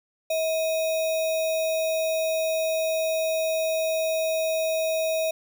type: tone with sample-and-hold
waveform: sine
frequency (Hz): 641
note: E5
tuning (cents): -49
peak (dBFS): -22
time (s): 0.3-5.31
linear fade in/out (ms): 5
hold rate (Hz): 3150
effects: none